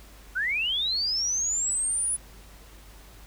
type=linear sweep; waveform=sine; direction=up; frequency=1407 to 10050 Hz; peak=-24 dBFS; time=0.35-2.17 s; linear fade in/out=20 ms; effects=added 50 Hz sine -48 dBFS peak until 3.26 s + pink hiss -52 dBFS RMS until 3.26 s

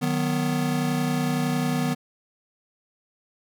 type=chord; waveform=square; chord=B major; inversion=first; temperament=just; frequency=154.34 / 185.21 / 246.9 Hz; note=D#3 / F#3 / B3; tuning=-14 / +2 / 0 cents; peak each=-27 / -31 / -26 dBFS; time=0.01-1.95 s; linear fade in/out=20 ms; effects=none

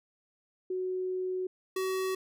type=tone pair in turn; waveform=sine / square; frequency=370 / 377.3 Hz; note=F#4 / F#4; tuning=0 / +34 cents; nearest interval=unison; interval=34 cents; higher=second; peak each=-30 / -30 dBFS; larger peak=neither; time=0.7-1.47 / 1.76-2.15 s; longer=first; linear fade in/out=5 ms; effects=none

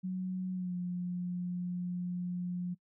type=tone with pitch glide; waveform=sine; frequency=185 to 178.18 Hz; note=F#3 to F3; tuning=0 to +35 cents; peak=-33 dBFS; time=0.03-2.75 s; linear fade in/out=20 ms; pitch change=-65 cents; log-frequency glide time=0.53-0.75 s; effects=noise-tail reverb RT60 0.1 s tail -24 dB re dry

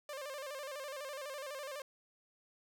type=tone with vibrato; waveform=sawtooth; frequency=561 Hz; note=C#5; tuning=21 cents sharp; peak=-38 dBFS; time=0.09-1.82 s; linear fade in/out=2 ms; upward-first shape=square; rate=12 Hz; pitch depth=90 cents each way; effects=none

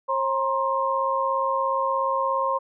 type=tone cluster; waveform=sine; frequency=538 / 942 / 1059 Hz; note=C5 / A#5 / C6; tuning=+48 / +18 / +21 cents; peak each=-26 / -27 / -24 dBFS; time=0.08-2.59 s; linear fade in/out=20 ms; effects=none

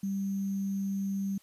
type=tone with sample-and-hold; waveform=sine; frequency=196 Hz; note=G3; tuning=in tune; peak=-29 dBFS; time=0.03-1.38 s; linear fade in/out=5 ms; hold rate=6300 Hz; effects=white hiss -63 dBFS RMS until 1.42 s + resampled to 32000 Hz

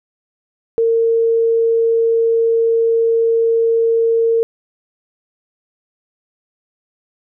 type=tone; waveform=sine; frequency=457.3 Hz; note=A#4; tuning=33 cents flat; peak=-11 dBFS; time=0.78-4.43 s; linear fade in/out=0 ms; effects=none

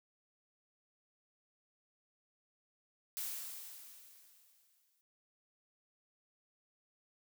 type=noise with exponential decay; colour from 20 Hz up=blue; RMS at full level=-39 dBFS; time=3.17-5.01 s; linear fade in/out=0 ms; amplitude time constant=400 ms; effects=none

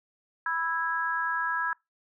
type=chord; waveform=sine; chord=E major; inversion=second; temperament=just; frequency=988.9 / 1318.5 / 1648.1 Hz; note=B5 / E6 / G#6; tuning=+2 / 0 / -14 cents; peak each=-32 / -32 / -29 dBFS; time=0.46-1.73 s; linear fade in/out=2 ms; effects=noise-tail reverb RT60 0.2 s tail -25 dB re dry

